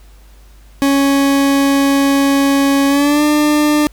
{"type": "tone with pitch glide", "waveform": "40% pulse", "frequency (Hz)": [277.2, 298.8], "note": ["C#4", "D4"], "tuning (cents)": [0, 30], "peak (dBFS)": -9, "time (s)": [0.82, 3.87], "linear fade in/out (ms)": 0, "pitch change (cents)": 130, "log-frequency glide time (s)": [2.88, 3.23], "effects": ["added 50 Hz sine -39 dBFS peak until 3.92 s", "pink hiss -50 dBFS RMS until 3.92 s"]}